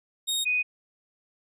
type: tone pair in turn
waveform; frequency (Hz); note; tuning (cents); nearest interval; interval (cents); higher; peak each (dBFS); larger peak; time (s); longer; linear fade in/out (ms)
sawtooth / sine; 3729 / 2489; A#7 / D#7; 0 / 0; perfect fifth; 700; first; -22; neither; 0.27-0.45 / 0.45-0.63; neither; 20
effects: resampled to 32000 Hz